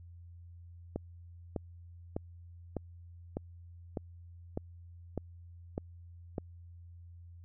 click train, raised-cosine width 2 ms, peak -21 dBFS, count 10, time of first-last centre 0.96-6.382 s, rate 1.66 Hz, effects added 86 Hz sine -49 dBFS peak until 7.44 s

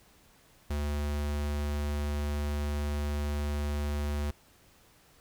square tone, 73.3 Hz, D2, 3 cents flat, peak -30 dBFS, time 0.7-4.31 s, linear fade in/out 5 ms, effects pink hiss -61 dBFS RMS until 5.2 s

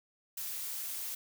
blue noise, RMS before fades -39 dBFS, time 0.37-1.15 s, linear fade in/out 5 ms, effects none

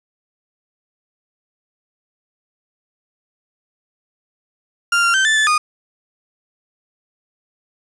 35% pulse tone with pitch steps, 1394 / 1383 / 1551 / 1758 / 1740 / 1229 Hz, F6 / F6 / G6 / A6 / A6 / D#6, -4 / -17 / -19 / -2 / -20 / -22 cents, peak -11 dBFS, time 4.92-5.58 s, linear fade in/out 5 ms, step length 110 ms, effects resampled to 22050 Hz + 7-bit

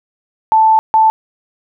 sine tone bursts at uneven times, 880 Hz, A5, in tune, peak -6 dBFS, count 2, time 0.52-0.79 / 0.94-1.1 s, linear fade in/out 0 ms, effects none

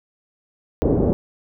white low-pass noise, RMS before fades -18 dBFS, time 0.82-1.13 s, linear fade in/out 0 ms, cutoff 470 Hz, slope 24 dB/octave, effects none

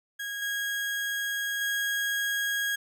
35% pulse tone with level steps, 1642 Hz, G#6, 20 cents flat, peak -31 / -27 / -25 dBFS, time 0.19-2.76 s, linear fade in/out 10 ms, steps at 0.42 / 1.61 s, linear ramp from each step 2 ms, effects none

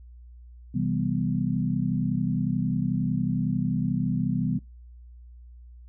sine chord, C major seventh, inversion none, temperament equal, 130.81 / 164.81 / 196 / 246.9 Hz, C3 / E3 / G3 / B3, 0 / 0 / 0 / 0 cents, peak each -29 dBFS, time 0.74-4.59 s, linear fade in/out 10 ms, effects noise-tail reverb RT60 0.2 s tail -20 dB re dry + added 60 Hz sine -44 dBFS peak until 5.88 s

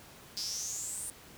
square tone with high-pass filter sweep, 110.6 Hz, A2, 9 cents sharp, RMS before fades -38 dBFS, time 0.37-1.1 s, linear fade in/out 0 ms, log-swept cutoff 4900 to 9200 Hz, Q 8.7, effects pink hiss -53 dBFS RMS until 1.37 s + high-pass 60 Hz 12 dB/octave

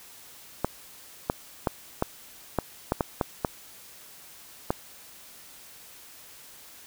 clicks, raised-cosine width 1 ms, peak -9 dBFS, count 10, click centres 0.646 / 1.299 / 1.672 / 2.024 / 2.587 / 2.921 / 3.008 / 3.212 / 3.448 / 4.705 s, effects white hiss -49 dBFS RMS until 6.86 s

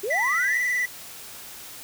sine linear sweep, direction up, 361.8 to 1942 Hz, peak -25 dBFS, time 0.03-0.58 s, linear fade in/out 10 ms
triangle tone with vibrato, 1975.5 Hz, B6, in tune, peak -20 dBFS, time 0.1-0.86 s, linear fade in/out 10 ms, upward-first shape sine, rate 20 Hz, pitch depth 41 cents each way
effects white hiss -41 dBFS RMS until 1.83 s

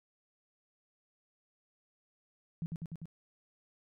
sine tone with echo, 164.81 Hz, E3, in tune, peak -33 dBFS, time 2.62-2.66 s, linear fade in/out 0 ms, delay 99 ms, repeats 4, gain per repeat -2 dB, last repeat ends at 3.056 s, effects none

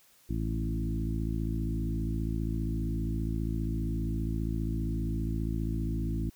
harmonic tone with a mistuned harmonic, 55 Hz, A1, in tune, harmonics 1 / 2 / 3 / 4 / 5 / 6, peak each -32 / -35 / -37 / -38 / -39 / -40 dBFS, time 0.29-6.3 s, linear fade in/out 10 ms, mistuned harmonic 2, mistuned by +15 cents, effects white hiss -62 dBFS RMS until 6.35 s

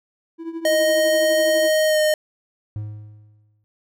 triangle tone with tremolo, 329.6 Hz, E4, in tune, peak -22 dBFS, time 0.38-1.71 s, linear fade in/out 50 ms, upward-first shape triangle, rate 12 Hz, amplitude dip 80%
square tone with pitch glide, 622.3 to 613.7 Hz, D#5 to D#5, 0 to -24 cents, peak -16 dBFS, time 0.65-2.14 s, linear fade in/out 2 ms, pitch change -24 cents, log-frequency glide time 1.87-1.99 s
triangle tone with exponential decay, 105.8 Hz, G#2, 33 cents sharp, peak -22 dBFS, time 2.76-3.64 s, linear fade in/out 0 ms, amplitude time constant 190 ms
effects none

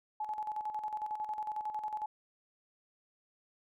sine tone with tremolo, 853 Hz, G#5, 46 cents sharp, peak -33 dBFS, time 0.2-2.06 s, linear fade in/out 5 ms, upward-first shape square, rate 11 Hz, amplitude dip 60%, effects none

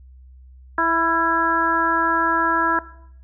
harmonic tone with a mistuned harmonic, 330.2 Hz, E4, 3 cents sharp, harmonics 1 / 2 / 3 / 4 / 5, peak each -26 / -27 / -21 / -22 / -22 dBFS, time 0.78-2.79 s, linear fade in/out 2 ms, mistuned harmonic 4, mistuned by +27 cents, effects noise-tail reverb RT60 0.7 s tail -17 dB re dry + added 64 Hz sine -42 dBFS peak until 3.23 s

